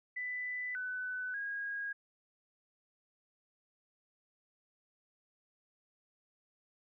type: tone with pitch steps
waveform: sine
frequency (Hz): 1992 / 1502 / 1638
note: B6 / F#6 / G#6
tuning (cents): +14 / +26 / -24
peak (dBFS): -36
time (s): 0.16-1.93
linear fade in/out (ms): 10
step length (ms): 590
effects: none